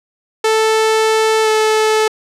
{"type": "tone with pitch glide", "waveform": "sawtooth", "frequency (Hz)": [440, 434.7], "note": ["A4", "A4"], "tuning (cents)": [0, -21], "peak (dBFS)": -7, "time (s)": [0.44, 2.08], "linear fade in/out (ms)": 5, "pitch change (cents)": -21, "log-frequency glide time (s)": [1.43, 1.48], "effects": ["low-pass 9000 Hz 12 dB/octave"]}